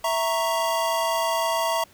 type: chord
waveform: square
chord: A# diminished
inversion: second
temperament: equal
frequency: 659.3 / 932.3 / 1108.7 Hz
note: E5 / A#5 / C#6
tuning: 0 / 0 / 0 cents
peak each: -26 / -26 / -30 dBFS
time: 0.04-1.84 s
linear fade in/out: 5 ms
effects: pink hiss -54 dBFS RMS until 1.93 s